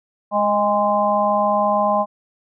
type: harmonic tone with a mistuned harmonic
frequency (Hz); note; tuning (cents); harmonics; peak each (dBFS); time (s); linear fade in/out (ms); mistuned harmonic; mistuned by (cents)
207.7; G#3; 0; 1 / 3 / 4 / 5; -25 / -19 / -20 / -20; 0.31-2.06; 50; 4; -30
effects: none